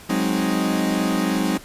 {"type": "chord", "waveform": "40% pulse", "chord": "Ab dominant seventh", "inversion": "third", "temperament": "equal", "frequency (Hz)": [185, 207.7, 261.6, 311.1], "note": ["Gb3", "Ab3", "C4", "Eb4"], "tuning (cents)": [0, 0, 0, 0], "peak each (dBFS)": -24, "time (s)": [0.09, 1.58], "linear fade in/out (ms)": 10, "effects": ["pink hiss -43 dBFS RMS until 1.64 s", "resampled to 32000 Hz"]}